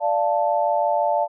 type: chord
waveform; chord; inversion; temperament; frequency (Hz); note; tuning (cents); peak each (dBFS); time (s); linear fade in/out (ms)
sine; D minor; none; equal with one note detuned; 587.3 / 693.2 / 880; D5 / F5 / A5; 0 / -13 / 0; -22 / -22 / -22; 0-1.28; 50
effects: none